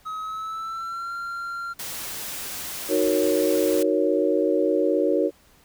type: tone with pitch glide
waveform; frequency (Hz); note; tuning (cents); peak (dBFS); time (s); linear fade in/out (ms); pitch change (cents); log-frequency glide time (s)
triangle; 1274 to 1381.3; D#6 to F6; +41 to -19; -27; 0.05-1.74; 20; +140; 0.2-1.14
type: noise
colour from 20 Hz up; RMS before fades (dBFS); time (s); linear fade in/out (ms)
white; -33; 1.79-3.83; 5
type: chord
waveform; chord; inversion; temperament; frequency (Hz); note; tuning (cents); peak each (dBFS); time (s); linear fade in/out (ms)
sine; D# minor seventh; none; equal; 311.1 / 370 / 466.2 / 554.4; D#4 / F#4 / A#4 / C#5; 0 / 0 / 0 / 0; -24; 2.88-5.31; 50
effects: pink hiss -57 dBFS RMS until 5.64 s